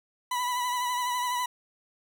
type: tone with vibrato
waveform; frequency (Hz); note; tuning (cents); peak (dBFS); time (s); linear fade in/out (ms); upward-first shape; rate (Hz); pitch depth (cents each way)
40% pulse; 987.8; B5; 0; -26; 0.31-1.46; 5; triangle; 12; 39
effects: none